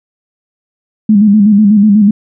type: tone with vibrato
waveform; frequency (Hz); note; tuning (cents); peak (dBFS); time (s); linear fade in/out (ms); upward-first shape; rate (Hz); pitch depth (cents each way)
sine; 207.7; G#3; 0; -3; 1.09-2.11; 5; square; 8.1; 63
effects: none